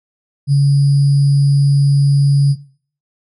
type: tone with sample-and-hold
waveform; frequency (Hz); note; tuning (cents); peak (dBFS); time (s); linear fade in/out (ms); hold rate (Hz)
sine; 140.8; C#3; +27; -7; 0.47-2.56; 50; 4900
effects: noise-tail reverb RT60 0.5 s tail -18 dB re dry + MP3 48 kbps